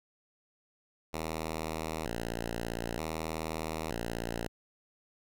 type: tone with vibrato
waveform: 5% pulse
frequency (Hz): 67.8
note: C#2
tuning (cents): -38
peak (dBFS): -23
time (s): 1.13-4.48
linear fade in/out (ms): 10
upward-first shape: square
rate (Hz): 0.54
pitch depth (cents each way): 280
effects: none